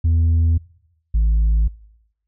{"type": "tone pair in turn", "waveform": "sine", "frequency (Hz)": [82.3, 54.02], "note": ["E2", "A1"], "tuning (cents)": [-2, -31], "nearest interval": "perfect fifth", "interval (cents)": 729, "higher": "first", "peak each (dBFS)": -10, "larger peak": "neither", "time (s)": [[0.04, 0.58], [1.14, 1.68]], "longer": "neither", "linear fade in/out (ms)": 10, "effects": ["noise-tail reverb RT60 0.9 s tail -25 dB re dry", "tanh soft clip ceiling -12 dBFS"]}